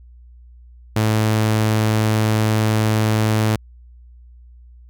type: tone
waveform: sawtooth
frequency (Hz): 108.8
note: A2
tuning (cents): -19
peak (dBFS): -11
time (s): 0.96-3.56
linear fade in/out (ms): 5
effects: added 60 Hz sine -41 dBFS peak until 4.89 s